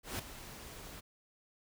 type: noise with ADSR envelope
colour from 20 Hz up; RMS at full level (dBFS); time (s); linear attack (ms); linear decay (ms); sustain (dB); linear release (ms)
pink; -37; 0.03-1.01; 160; 8; -12; 18
effects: none